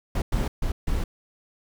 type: noise bursts at uneven times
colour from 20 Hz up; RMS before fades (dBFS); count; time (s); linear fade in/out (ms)
brown; -24; 4; 0.15-0.22 / 0.32-0.48 / 0.62-0.72 / 0.87-1.04; 5
effects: none